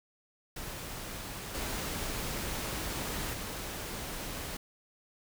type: noise with level steps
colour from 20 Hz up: pink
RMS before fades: -41 / -36 / -39 dBFS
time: 0.56-4.57 s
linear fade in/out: 5 ms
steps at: 1.54 / 3.33 s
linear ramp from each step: 10 ms
effects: none